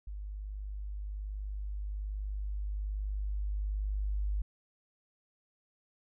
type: tone with level ramp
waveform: sine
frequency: 50.6 Hz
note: G#1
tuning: 44 cents flat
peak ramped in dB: -38 to -29 dBFS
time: 0.07-4.42 s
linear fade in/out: 5 ms
effects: none